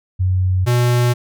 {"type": "tone pair in turn", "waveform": ["sine", "square"], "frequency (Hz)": [92.5, 121.74], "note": ["F#2", "B2"], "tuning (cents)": [0, -24], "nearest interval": "perfect fourth", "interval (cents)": 476, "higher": "second", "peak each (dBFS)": -13, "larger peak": "neither", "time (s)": [[0.19, 0.66], [0.66, 1.14]], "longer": "second", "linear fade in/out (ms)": 20, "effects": []}